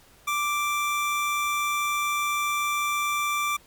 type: tone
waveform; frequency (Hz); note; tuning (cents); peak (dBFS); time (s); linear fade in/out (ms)
25% pulse; 1174.7; D6; 0; -20; 0.27-3.57; 10
effects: pink hiss -55 dBFS RMS until 3.66 s + MP3 96 kbps